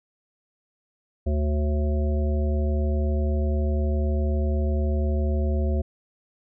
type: harmonic tone with a mistuned harmonic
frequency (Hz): 74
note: D2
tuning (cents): +14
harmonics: 1 / 3 / 5 / 7 / 9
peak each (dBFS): -21 / -31 / -33 / -35 / -37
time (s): 1.26-5.82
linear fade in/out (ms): 10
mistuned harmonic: 7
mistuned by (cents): +63
effects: none